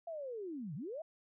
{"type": "linear two-way sweep", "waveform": "sine", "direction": "down then up", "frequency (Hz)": [689, 130, 670], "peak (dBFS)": -40, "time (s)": [0.07, 1.02], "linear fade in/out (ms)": 5, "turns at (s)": 0.75, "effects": []}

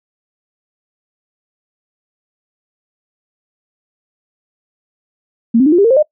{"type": "tone with pitch steps", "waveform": "sine", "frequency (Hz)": [230, 264.2, 303.5, 348.6, 400.5, 460, 528.4, 607], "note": ["A#3", "C4", "D#4", "F4", "G4", "A#4", "C5", "D#5"], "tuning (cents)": [-23, 17, -43, -3, 37, -23, 17, -43], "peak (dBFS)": -6, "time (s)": [5.54, 6.028], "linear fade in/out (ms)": 10, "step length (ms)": 61, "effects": ["noise-tail reverb RT60 0.1 s tail -22 dB re dry"]}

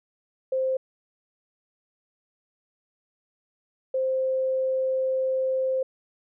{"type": "tone pair in turn", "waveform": "sine", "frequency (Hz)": [523.3, 523.3], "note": ["C5", "C5"], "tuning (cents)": [0, 0], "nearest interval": "unison", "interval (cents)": 0, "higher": "neither", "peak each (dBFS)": -22, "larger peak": "neither", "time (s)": [[0.52, 0.77], [3.94, 5.83]], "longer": "second", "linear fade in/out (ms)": 5, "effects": []}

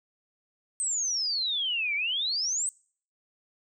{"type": "exponential two-way sweep", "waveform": "sine", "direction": "down then up", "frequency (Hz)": [8372, 2238, 8372], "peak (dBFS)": -26, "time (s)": [0.8, 2.69], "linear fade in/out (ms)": 0, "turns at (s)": 1.95, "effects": ["noise-tail reverb RT60 0.5 s tail -25 dB re dry"]}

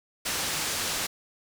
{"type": "low-pass noise", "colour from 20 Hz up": "white", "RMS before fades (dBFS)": -30, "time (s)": [0.25, 1.07], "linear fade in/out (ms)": 10, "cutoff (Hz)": 8000, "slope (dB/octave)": 12, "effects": []}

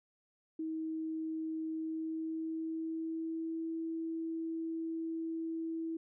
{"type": "tone with pitch glide", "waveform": "sine", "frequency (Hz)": [318.7, 326.5], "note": ["D#4", "E4"], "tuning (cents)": [42, -17], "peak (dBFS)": -35, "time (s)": [0.59, 5.97], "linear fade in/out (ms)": 5, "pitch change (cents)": 41, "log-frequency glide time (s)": [1.71, 3.68], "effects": []}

